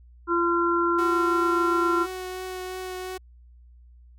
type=harmonic tone; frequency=342.7 Hz; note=F4; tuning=33 cents flat; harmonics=1 / 3 / 4; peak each=-23 / -27 / -24 dBFS; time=0.27-2.07 s; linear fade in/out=50 ms
type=tone with vibrato; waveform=sawtooth; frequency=370 Hz; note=F#4; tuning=in tune; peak=-28 dBFS; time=0.98-3.18 s; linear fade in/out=10 ms; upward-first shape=triangle; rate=2.9 Hz; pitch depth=12 cents each way
effects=added 60 Hz sine -48 dBFS peak until 4.18 s